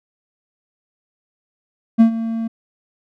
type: tone with ADSR envelope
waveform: triangle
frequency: 226.7 Hz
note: A#3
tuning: 48 cents flat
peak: -3 dBFS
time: 1.98-2.48 s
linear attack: 26 ms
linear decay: 98 ms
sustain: -15 dB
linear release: 11 ms
effects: none